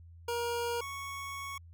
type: tone pair in turn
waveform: 25% pulse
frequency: 473.3 / 1108.3 Hz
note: A#4 / C#6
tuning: +26 / -1 cents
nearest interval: octave + minor third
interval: 1473 cents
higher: second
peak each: -28 / -35 dBFS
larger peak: first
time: 0.28-0.81 / 0.81-1.58 s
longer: second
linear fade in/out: 5 ms
effects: added 84 Hz sine -50 dBFS peak until 1.73 s